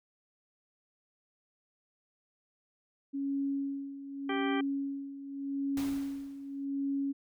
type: tone with tremolo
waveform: sine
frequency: 277.2 Hz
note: C#4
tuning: in tune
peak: -29 dBFS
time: 3.13-7.13 s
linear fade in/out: 20 ms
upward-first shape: sine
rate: 0.85 Hz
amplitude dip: 75%
type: harmonic tone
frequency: 392 Hz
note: G4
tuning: in tune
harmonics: 1 / 2 / 3 / 4 / 5 / 6 / 8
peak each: -35 / -38 / -40 / -41 / -42 / -43 / -44 dBFS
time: 4.29-4.61 s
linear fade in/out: 5 ms
type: noise with exponential decay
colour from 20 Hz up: pink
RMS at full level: -41 dBFS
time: 5.77-6.65 s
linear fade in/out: 2 ms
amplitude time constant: 190 ms
effects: none